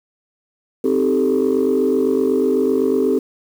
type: chord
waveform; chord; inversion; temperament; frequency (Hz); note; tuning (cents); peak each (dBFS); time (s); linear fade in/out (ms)
sine; A half-diminished seventh; first; equal; 261.6 / 311.1 / 392 / 440; C4 / Eb4 / G4 / A4; 0 / 0 / 0 / 0; -18 / -23 / -17 / -18; 0.84-3.19; 5
effects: tanh soft clip ceiling -8 dBFS + 7-bit